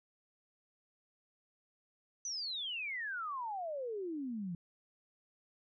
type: exponential sweep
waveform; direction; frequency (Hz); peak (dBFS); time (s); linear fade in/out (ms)
sine; down; 6120 to 165.4; -37; 2.25-4.55; 2
effects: none